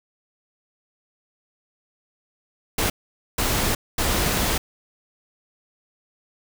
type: noise bursts at uneven times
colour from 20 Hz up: pink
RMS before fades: -22 dBFS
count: 3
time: 2.78-2.9 / 3.38-3.75 / 3.98-4.58 s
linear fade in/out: 5 ms
effects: none